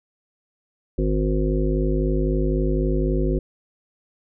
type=harmonic tone; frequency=51.91 Hz; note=G#1; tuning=in tune; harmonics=1 / 3 / 5 / 7 / 9 / 10; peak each=-21 / -26 / -27 / -25 / -33 / -32 dBFS; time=0.98-3.39 s; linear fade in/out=5 ms; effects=none